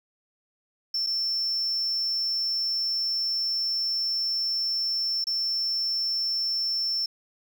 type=tone with dropouts; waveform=sine; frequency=5380 Hz; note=E8; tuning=34 cents sharp; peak=-22 dBFS; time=0.94-7.06 s; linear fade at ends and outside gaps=5 ms; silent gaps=1.065-1.069 / 5.242-5.269 s; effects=tanh soft clip ceiling -23 dBFS + 9-bit